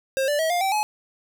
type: tone with pitch steps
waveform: square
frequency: 534 / 585.7 / 642.4 / 704.6 / 772.8 / 847.7 Hz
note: C5 / D5 / E5 / F5 / G5 / G#5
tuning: +35 / -5 / -45 / +15 / -25 / +35 cents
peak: -21 dBFS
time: 0.17-0.83 s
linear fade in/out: 0 ms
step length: 110 ms
effects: none